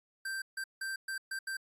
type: tone bursts at uneven times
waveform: square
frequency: 1568 Hz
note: G6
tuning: in tune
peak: -36 dBFS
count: 6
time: 0.25-0.42 / 0.57-0.64 / 0.81-0.96 / 1.08-1.18 / 1.31-1.39 / 1.47-1.57 s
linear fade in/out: 5 ms
effects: AAC 64 kbps